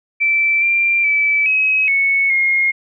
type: tone with pitch steps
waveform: sine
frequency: 2330 / 2372 / 2308 / 2549 / 2209 / 2144 Hz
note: D7 / D7 / D7 / D#7 / C#7 / C7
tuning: -14 / +17 / -31 / +41 / -7 / +42 cents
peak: -12 dBFS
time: 0.2-2.72 s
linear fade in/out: 20 ms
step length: 420 ms
effects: none